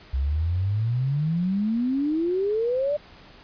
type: exponential sweep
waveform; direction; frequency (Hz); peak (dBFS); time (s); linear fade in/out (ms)
sine; up; 64 to 602; -21; 0.13-2.97; 10
effects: pink hiss -49 dBFS RMS until 3.43 s + resampled to 11025 Hz